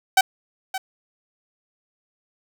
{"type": "tone with echo", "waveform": "sawtooth", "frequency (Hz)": 763, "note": "G5", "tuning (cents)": -47, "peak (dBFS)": -8, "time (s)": [0.17, 0.21], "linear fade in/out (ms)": 5, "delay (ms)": 570, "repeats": 1, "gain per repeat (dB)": -13, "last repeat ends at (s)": 0.78, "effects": []}